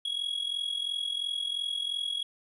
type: tone with amplitude modulation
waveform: triangle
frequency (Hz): 3322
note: G#7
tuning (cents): 0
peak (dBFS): -25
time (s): 0.05-2.23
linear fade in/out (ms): 5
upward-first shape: sine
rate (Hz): 42.9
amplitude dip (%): 75
effects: resampled to 24000 Hz + 11-bit